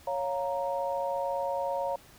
sine chord, Bb minor, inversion first, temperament equal with one note detuned, 554.4 / 703.7 / 932.3 Hz, Db5 / F5 / Bb5, 0 / +13 / 0 cents, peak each -31 / -35 / -33 dBFS, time 0.07-1.96 s, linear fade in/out 5 ms, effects pink hiss -55 dBFS RMS until 2.18 s

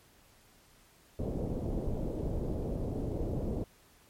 pink low-pass noise, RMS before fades -34 dBFS, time 1.19-3.64 s, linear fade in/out 2 ms, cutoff 570 Hz, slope 24 dB/octave, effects pink hiss -62 dBFS RMS until 4.09 s + MP3 64 kbps

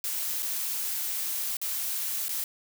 blue noise with dropouts, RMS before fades -31 dBFS, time 0.04-2.44 s, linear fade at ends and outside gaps 1 ms, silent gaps 0.423-0.427 / 1.569-1.615 / 2.283-2.292 s, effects none

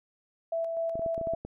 sine tone with tremolo, 662 Hz, E5, 7 cents sharp, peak -27 dBFS, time 0.52-1.35 s, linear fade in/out 5 ms, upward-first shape square, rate 4 Hz, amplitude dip 30%
clicks, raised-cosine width 2 ms, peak -25 dBFS, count 8, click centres 0.955 / 0.994 / 1.062 / 1.179 / 1.213 / 1.272 / 1.336 / 1.45 s
effects none

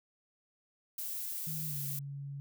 violet noise, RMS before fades -39 dBFS, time 0.98-1.99 s, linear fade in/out 2 ms
sine tone with pitch glide, 155.56 to 140.2 Hz, D#3 to C#3, 0 to +20 cents, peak -39 dBFS, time 1.47-2.4 s, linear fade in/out 0 ms, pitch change -180 cents, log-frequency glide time 1.65-1.77 s
effects none

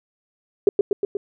sine tone with echo, 402 Hz, G4, 44 cents sharp, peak -9 dBFS, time 0.67-0.69 s, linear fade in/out 2 ms, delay 120 ms, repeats 4, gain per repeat -3 dB, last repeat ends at 1.17 s, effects none

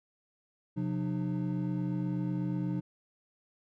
triangle tone cluster, 130.9 / 179.1 / 303.2 Hz, C3 / F3 / D#4, +1 / +44 / -45 cents, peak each -33 / -31 / -34 dBFS, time 0.76-2.81 s, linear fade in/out 20 ms, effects none

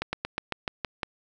slowing click train, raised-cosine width 0.3 ms, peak -12 dBFS, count 8, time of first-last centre 0.02-1.032 s, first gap 110 ms, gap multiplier 1.09, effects none

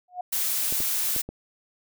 sine tone with exponential growth, 723 Hz, F#5, 40 cents flat, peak -25 dBFS, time 0.08-0.21 s, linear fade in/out 5 ms, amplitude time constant 28 ms
blue noise, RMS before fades -26 dBFS, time 0.32-1.22 s, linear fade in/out 10 ms
clicks, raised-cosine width 2 ms, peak -22 dBFS, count 4, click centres 0.725 / 0.804 / 1.163 / 1.29 s
effects none

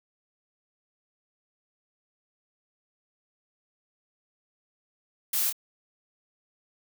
blue noise with echo, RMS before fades -27 dBFS, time 5.33-5.5 s, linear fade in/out 5 ms, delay 27 ms, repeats 1, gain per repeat -6 dB, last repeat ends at 5.527 s, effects none

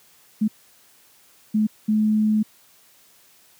sine tone bursts at uneven times, 214.6 Hz, A3, 43 cents flat, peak -16 dBFS, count 3, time 0.41-0.48 / 1.54-1.67 / 1.88-2.43 s, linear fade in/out 10 ms, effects white hiss -55 dBFS RMS until 3.59 s + high-pass 80 Hz 12 dB/octave

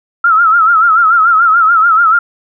sine tone with vibrato, 1339 Hz, E6, 27 cents sharp, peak -5 dBFS, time 0.24-2.19 s, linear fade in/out 5 ms, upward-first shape sine, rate 6.9 Hz, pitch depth 97 cents each way, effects none

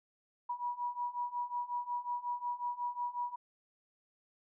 sine beating tone pair, 967 / 972.5 Hz, B5 / B5, -37 / -27 cents, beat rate 5.5 Hz, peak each -39 / -37 dBFS, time 0.49-3.36 s, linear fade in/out 10 ms, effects none

